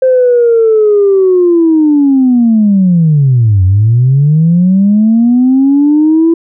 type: linear two-way sweep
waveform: sine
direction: down then up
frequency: 523.3 to 90.4 to 335.2 Hz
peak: -3 dBFS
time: 0.02-6.34 s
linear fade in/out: 5 ms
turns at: 3.64 s
effects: tanh soft clip ceiling 0 dBFS